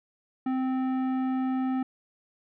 sine tone with tanh clipping, 260 Hz, C4, 11 cents flat, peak -27 dBFS, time 0.46-1.83 s, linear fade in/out 5 ms, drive 13 dB, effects none

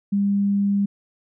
sine tone, 200.5 Hz, G3, 39 cents sharp, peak -17 dBFS, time 0.12-0.86 s, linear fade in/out 10 ms, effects none

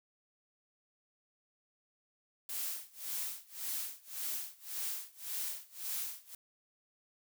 blue noise with tremolo, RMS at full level -37 dBFS, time 2.49-6.35 s, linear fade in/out 2 ms, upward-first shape sine, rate 1.8 Hz, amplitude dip 95%, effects none

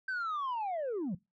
sine linear sweep, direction down, 1568 to 154.6 Hz, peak -30 dBFS, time 0.08-1.15 s, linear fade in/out 5 ms, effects noise-tail reverb RT60 0.2 s tail -21 dB re dry + tanh soft clip ceiling -31 dBFS

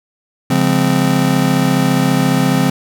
square chord, Db major seventh, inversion none, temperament just, 138.59 / 173.24 / 207.9 / 259.9 Hz, Db3 / F3 / Ab3 / C4, 0 / -14 / +2 / -11 cents, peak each -18 / -17 / -21 / -16 dBFS, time 0.5-2.7 s, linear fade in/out 5 ms, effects none

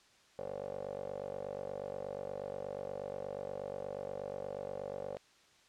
15% pulse tone with band-pass filter, 48.36 Hz, G1, 23 cents flat, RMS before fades -42 dBFS, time 0.39-5.17 s, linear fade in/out 0 ms, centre 570 Hz, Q 7.2, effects white hiss -65 dBFS RMS until 5.68 s + low-pass 6000 Hz 12 dB/octave

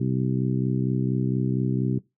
harmonic tone, 64.3 Hz, C2, 30 cents flat, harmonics 2 / 3 / 4 / 5 / 6, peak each -24 / -28 / -30 / -32 / -34 dBFS, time 0-1.99 s, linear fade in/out 10 ms, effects noise-tail reverb RT60 0.2 s tail -20 dB re dry

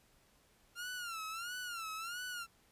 sawtooth tone with vibrato, 1383 Hz, F6, 17 cents flat, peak -37 dBFS, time 0.75-2.47 s, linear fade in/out 50 ms, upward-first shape sine, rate 1.5 Hz, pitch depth 130 cents each way, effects pink hiss -69 dBFS RMS until 2.71 s + resampled to 32000 Hz

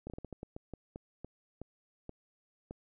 slowing click train, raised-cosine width 2 ms, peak -29 dBFS, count 14, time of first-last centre 0.07-2.709 s, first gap 29 ms, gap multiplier 1.29, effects none

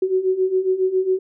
sine beating tone pair, 370 / 377.3 Hz, F#4 / F#4, 0 / +34 cents, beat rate 7.3 Hz, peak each -22 / -18 dBFS, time 0.02-1.19 s, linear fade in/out 5 ms, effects none

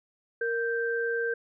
sine tone pair together, 465.3 / 1567.8 Hz, A#4 / G6, -3 / 0 cents, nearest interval octave + major sixth, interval 2103 cents, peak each -28 / -30 dBFS, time 0.41-1.34 s, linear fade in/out 5 ms, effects none

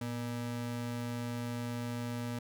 square ring-modulated tone, 178.9 Hz, F3, 42 cents sharp, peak -33 dBFS, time 0.01-2.39 s, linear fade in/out 5 ms, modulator 63.9 Hz, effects none

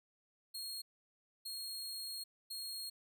sawtooth tone bursts at uneven times, 4268 Hz, C8, 34 cents sharp, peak -39 dBFS, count 3, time 0.54-0.82 / 1.45-2.24 / 2.5-2.9 s, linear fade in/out 10 ms, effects none

